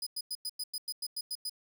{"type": "tone bursts", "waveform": "sawtooth", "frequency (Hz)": 4983, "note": "D#8", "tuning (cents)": 2, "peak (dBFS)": -31, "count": 11, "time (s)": [0.02, 1.496], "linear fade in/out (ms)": 5, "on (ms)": 46, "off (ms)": 97, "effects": []}